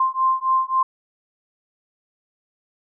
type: beating tone pair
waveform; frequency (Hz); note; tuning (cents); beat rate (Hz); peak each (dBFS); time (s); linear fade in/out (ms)
sine; 1046.5 / 1050.2; C6 / C6; 0 / +6; 3.7; -20; 0-0.83; 5
effects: none